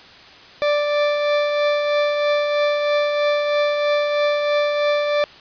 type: tone with tremolo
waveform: 40% pulse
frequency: 587.3 Hz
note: D5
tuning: in tune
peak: -14 dBFS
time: 0.62-5.24 s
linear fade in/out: 0 ms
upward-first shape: triangle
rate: 3.1 Hz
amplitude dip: 40%
effects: white hiss -43 dBFS RMS until 5.4 s + resampled to 11025 Hz